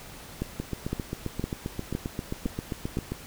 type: two click trains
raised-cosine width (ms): 3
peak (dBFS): -17 / -15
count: 20 / 6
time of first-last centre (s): 0.6-3.12 / 0.42-2.971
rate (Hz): 7.54 / 1.96
effects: pink hiss -45 dBFS RMS until 3.26 s